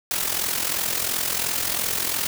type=noise with amplitude modulation; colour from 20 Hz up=white; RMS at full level=-22 dBFS; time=0.11-2.27 s; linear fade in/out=0 ms; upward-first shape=sine; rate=42.9 Hz; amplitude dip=65%; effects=none